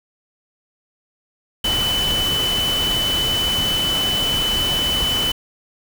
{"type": "tone in noise", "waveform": "sine", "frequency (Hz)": 3004, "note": "F#7", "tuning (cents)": 26, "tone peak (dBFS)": -18, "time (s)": [1.64, 5.32], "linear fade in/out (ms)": 5, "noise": "pink", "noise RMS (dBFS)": -25, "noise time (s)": [1.64, 5.32], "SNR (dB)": 4, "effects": []}